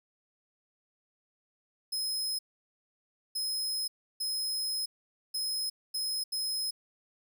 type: tone bursts at uneven times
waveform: sawtooth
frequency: 5120 Hz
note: D#8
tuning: 49 cents sharp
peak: -28 dBFS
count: 6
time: 1.92-2.39 / 3.35-3.88 / 4.2-4.86 / 5.34-5.7 / 5.94-6.24 / 6.32-6.71 s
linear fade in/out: 10 ms
effects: none